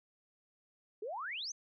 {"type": "exponential sweep", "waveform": "sine", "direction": "up", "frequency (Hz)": [392, 6540], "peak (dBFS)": -38, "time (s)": [1.02, 1.52], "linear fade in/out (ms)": 5, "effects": []}